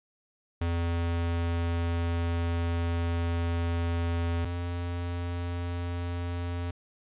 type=tone pair in turn; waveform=square; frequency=85 / 86.99 Hz; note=F2 / F2; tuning=-46 / -6 cents; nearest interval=unison; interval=40 cents; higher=second; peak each=-27 / -31 dBFS; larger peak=first; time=0.61-4.45 / 4.45-6.71 s; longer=first; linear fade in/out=5 ms; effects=resampled to 8000 Hz + 11-bit